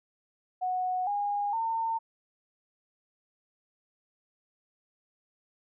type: tone with pitch steps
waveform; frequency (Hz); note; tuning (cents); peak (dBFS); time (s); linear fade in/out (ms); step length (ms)
sine; 736 / 816.6 / 906.1; F#5 / G#5 / A#5; -9 / -29 / -49; -27; 0.61-1.99; 20; 460
effects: none